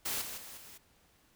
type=noise with level steps; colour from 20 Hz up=white; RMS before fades=-35 / -42 / -48 / -52 dBFS; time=0.05-0.78 s; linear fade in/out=10 ms; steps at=0.21 / 0.37 / 0.57 s; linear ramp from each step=10 ms; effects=pink hiss -67 dBFS RMS until 1.35 s